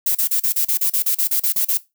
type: noise bursts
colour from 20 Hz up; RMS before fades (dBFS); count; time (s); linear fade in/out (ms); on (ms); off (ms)
violet; -18; 14; 0.06-1.774; 5; 89; 36
effects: noise-tail reverb RT60 0.2 s tail -17 dB re dry